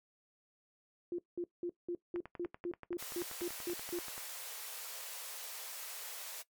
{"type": "tone bursts", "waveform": "sine", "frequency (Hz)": 349.2, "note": "F4", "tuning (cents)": 0, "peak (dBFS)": -34, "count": 12, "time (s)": [1.12, 3.99], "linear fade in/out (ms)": 2, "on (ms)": 65, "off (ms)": 190}
{"type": "click train", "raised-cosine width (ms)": 0.5, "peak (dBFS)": -31, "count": 22, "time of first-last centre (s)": [2.16, 4.179], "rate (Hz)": 10.4}
{"type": "high-pass noise", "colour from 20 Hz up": "white", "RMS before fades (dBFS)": -45, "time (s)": [2.98, 6.43], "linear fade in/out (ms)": 20, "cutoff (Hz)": 430, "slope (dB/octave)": 96}
{"effects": ["noise-tail reverb RT60 0.1 s tail -18 dB re dry", "MP3 96 kbps"]}